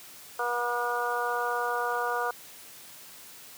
harmonic tone, 241 Hz, B3, 42 cents flat, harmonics 2 / 3 / 4 / 5 / 6, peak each -33 / -33 / -33 / -33 / -33 dBFS, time 0.39-2.31 s, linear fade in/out 5 ms, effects white hiss -48 dBFS RMS until 3.57 s + high-pass 100 Hz 12 dB/octave

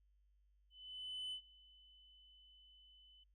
sine tone with ADSR envelope, 3015 Hz, F#7, 32 cents sharp, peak -39 dBFS, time 0.7-3.24 s, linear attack 620 ms, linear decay 89 ms, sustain -24 dB, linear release 9 ms, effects tanh soft clip ceiling -41 dBFS + added 50 Hz sine -70 dBFS peak until 3.34 s

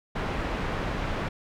pink low-pass noise, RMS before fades -30 dBFS, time 0.15-1.29 s, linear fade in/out 10 ms, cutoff 2200 Hz, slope 12 dB/octave, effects none

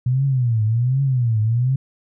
sine tone with vibrato, 121.9 Hz, B2, 22 cents flat, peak -15 dBFS, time 0.06-1.76 s, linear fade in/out 5 ms, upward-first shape triangle, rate 1.3 Hz, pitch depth 240 cents each way, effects none

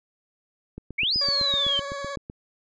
click train, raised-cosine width 3 ms, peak -23 dBFS, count 13, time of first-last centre 0.78-2.299 s, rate 7.9 Hz
sine exponential two-way sweep, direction up then down, 2125 to 5080 to 3055 Hz, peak -21 dBFS, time 0.98-1.8 s, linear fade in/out 10 ms, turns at 1.15 s
20% pulse tone with vibrato, 561 Hz, C#5, 21 cents sharp, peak -26 dBFS, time 1.21-2.16 s, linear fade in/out 5 ms, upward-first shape square, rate 18 Hz, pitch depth 17 cents each way
effects resampled to 16000 Hz

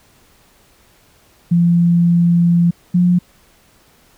sine tone pair in turn, 171.8 / 177.55 Hz, F3 / F3, -28 / +29 cents, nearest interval minor second, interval 57 cents, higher second, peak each -9 dBFS, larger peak neither, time 1.51-2.71 / 2.94-3.19 s, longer first, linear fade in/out 10 ms, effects pink hiss -52 dBFS RMS until 4.17 s

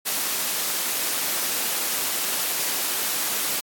white high-pass noise, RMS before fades -25 dBFS, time 0.05-3.61 s, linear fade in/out 20 ms, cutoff 220 Hz, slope 12 dB/octave, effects AAC 64 kbps

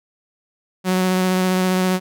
sawtooth tone with vibrato, 185 Hz, F#3, in tune, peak -12 dBFS, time 0.84-2 s, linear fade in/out 50 ms, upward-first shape sine, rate 15 Hz, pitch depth 13 cents each way, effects none

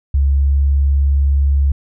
sine tone with pitch glide, 69.3 to 69.78 Hz, C#2 to C#2, 0 to +12 cents, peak -10 dBFS, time 0.14-1.72 s, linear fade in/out 5 ms, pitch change +12 cents, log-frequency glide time 0.32-0.59 s, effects none

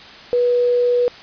sine tone with quantisation, 487.8 Hz, B4, 21 cents flat, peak -13 dBFS, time 0.33-1.08 s, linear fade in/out 0 ms, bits 6, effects white hiss -39 dBFS RMS until 1.22 s + resampled to 11025 Hz

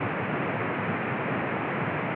pink band-pass noise, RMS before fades -29 dBFS, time 0-2.15 s, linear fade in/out 10 ms, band 110 to 2500 Hz, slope 48 dB/octave, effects none

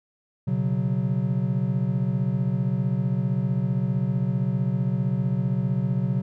triangle chord, B suspended second, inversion none, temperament just, 123.47 / 138.9 / 185.21 Hz, B2 / C#3 / F#3, 0 / +4 / +2 cents, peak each -24 dBFS, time 0.47-6.22 s, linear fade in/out 10 ms, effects none

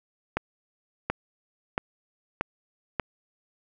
accelerating click train, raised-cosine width 0.5 ms, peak -10 dBFS, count 5, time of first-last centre 0.37-2.997 s, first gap 730 ms, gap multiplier 0.93, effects none

